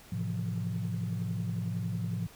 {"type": "chord", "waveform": "sine", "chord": "F major seventh", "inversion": "first", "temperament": "just", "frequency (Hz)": [109.13, 130.96, 163.7, 174.61], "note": ["A2", "C3", "E3", "F3"], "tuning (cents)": [-14, 2, -12, 0], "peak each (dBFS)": [-33, -38, -39, -34], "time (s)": [0.12, 2.27], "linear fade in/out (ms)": 5, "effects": ["tanh soft clip ceiling -24 dBFS", "pink hiss -54 dBFS RMS until 2.35 s"]}